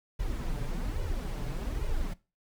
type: noise with flanger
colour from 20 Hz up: brown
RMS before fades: -32 dBFS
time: 0.19-2.14 s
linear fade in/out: 10 ms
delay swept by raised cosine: 2 to 7 ms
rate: 1.2 Hz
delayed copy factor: +0.75
effects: noise-tail reverb RT60 0.3 s tail -20 dB re dry